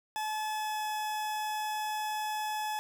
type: tone with pitch glide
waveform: 40% pulse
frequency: 860 to 854.6 Hz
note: A5 to G#5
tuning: -40 to +49 cents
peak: -31 dBFS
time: 0.16-2.79 s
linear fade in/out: 0 ms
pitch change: -11 cents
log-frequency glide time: 0.47-0.87 s
effects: none